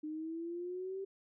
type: exponential sweep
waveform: sine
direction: up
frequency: 303.2 to 392 Hz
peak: -38 dBFS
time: 0.03-1.05 s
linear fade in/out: 10 ms
effects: none